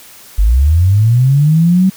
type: linear sweep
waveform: sine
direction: up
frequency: 46.27 to 192.7 Hz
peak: -6 dBFS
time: 0.38-1.9 s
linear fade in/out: 10 ms
effects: white hiss -38 dBFS RMS until 1.96 s